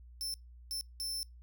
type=tone bursts at uneven times; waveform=sawtooth; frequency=5330 Hz; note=E8; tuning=18 cents sharp; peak=-33 dBFS; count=3; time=0.21-0.34 / 0.71-0.81 / 1-1.23 s; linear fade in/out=0 ms; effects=noise-tail reverb RT60 0.2 s tail -26 dB re dry + added 60 Hz sine -51 dBFS peak until 1.42 s